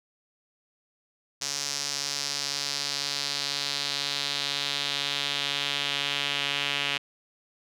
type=tone with band-pass filter sweep; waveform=sawtooth; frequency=142 Hz; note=C#3; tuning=42 cents sharp; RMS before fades=-30 dBFS; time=1.41-6.98 s; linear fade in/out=10 ms; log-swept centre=5700 to 2900 Hz; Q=2.8; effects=none